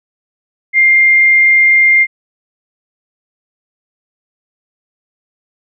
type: tone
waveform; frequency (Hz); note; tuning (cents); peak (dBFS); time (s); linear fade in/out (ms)
sine; 2108; C7; +12; -5; 0.73-2.07; 50
effects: none